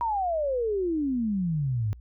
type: exponential sweep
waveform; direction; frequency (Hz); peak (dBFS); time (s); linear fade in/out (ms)
sine; down; 967 to 100; -24; 0.01-1.93; 0
effects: added 60 Hz sine -44 dBFS peak until 2 s